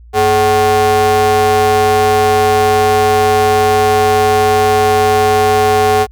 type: ring-modulated tone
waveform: square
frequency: 165.1 Hz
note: E3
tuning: 3 cents sharp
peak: -6 dBFS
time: 0.13-6.07 s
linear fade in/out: 50 ms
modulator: 591 Hz
effects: added 58 Hz sine -35 dBFS peak until 6.11 s